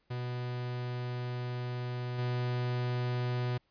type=tone with level steps; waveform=45% pulse; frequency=123.47 Hz; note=B2; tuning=in tune; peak=-34 / -30 dBFS; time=0.1-3.58 s; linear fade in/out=10 ms; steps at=2.18 s; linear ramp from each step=10 ms; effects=pink hiss -74 dBFS RMS until 3.7 s + resampled to 11025 Hz